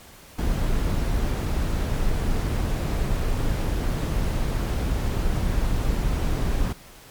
brown noise, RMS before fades -23 dBFS, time 0.38-6.73 s, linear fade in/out 10 ms, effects pink hiss -47 dBFS RMS until 7.1 s + MP3 96 kbps

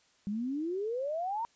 sine exponential sweep, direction up, 196 to 952 Hz, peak -31 dBFS, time 0.27-1.45 s, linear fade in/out 0 ms, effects white hiss -67 dBFS RMS until 1.55 s + resampled to 16000 Hz

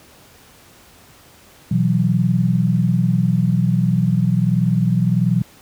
sine chord, B suspended fourth, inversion none, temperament equal, 123.47 / 164.81 / 185 Hz, B2 / E3 / F#3, 0 / 0 / 0 cents, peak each -18 dBFS, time 1.71-5.42 s, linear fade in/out 5 ms, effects pink hiss -47 dBFS RMS until 5.61 s + high-pass 60 Hz 12 dB/octave

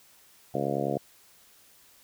harmonic tone, 69.9 Hz, C#2, 15 cents sharp, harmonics 2 / 3 / 4 / 5 / 6 / 7 / 8 / 9 / 10, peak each -35 / -35 / -35 / -35 / -35 / -35 / -35 / -35 / -35 dBFS, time 0.54-0.98 s, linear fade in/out 5 ms, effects white hiss -58 dBFS RMS until 2.03 s

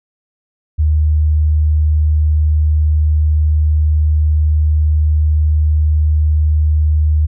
sine tone, 76.5 Hz, D#2, 29 cents flat, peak -9 dBFS, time 0.78-7.27 s, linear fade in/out 20 ms, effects none

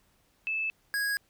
sine / square tone pair in turn, 2622 / 1651.8 Hz, E7 / G#6, -10 / -10 cents, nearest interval minor sixth, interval 800 cents, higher first, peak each -28 dBFS, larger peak neither, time 0.47-0.7 / 0.94-1.17 s, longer neither, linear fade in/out 0 ms, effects pink hiss -68 dBFS RMS until 1.29 s

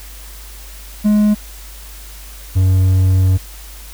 triangle tone pair in turn, 209.8 / 93.46 Hz, G#3 / F#2, +18 / +18 cents, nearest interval octave + major second, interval 1400 cents, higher first, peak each -7 dBFS, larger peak neither, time 1.04-1.35 / 2.55-3.38 s, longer second, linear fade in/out 20 ms, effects added 50 Hz sine -33 dBFS peak until 3.93 s + white hiss -38 dBFS RMS until 3.93 s

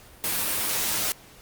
white noise with comb filter, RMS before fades -26 dBFS, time 0.24-1.12 s, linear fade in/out 0 ms, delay 9.6 ms, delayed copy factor +0.5, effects pink hiss -50 dBFS RMS until 1.41 s + Opus 48 kbps

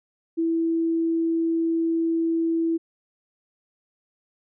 sine tone, 329.6 Hz, E4, in tune, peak -20 dBFS, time 0.37-2.78 s, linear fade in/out 20 ms, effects none

